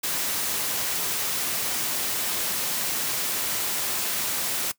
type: noise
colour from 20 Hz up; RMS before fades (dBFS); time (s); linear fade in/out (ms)
white; -27; 0.03-4.72; 10
effects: noise-tail reverb RT60 0.1 s tail -19 dB re dry + high-pass 100 Hz 12 dB/octave